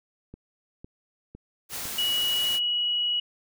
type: click train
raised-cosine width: 3 ms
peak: -29 dBFS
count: 4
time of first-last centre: 0.34-1.855 s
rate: 1.98 Hz
type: noise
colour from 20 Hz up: white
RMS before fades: -34 dBFS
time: 1.69-2.6 s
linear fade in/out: 50 ms
type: tone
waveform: sine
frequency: 2918 Hz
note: F#7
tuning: 25 cents flat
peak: -23 dBFS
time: 1.98-3.2 s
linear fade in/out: 5 ms
effects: none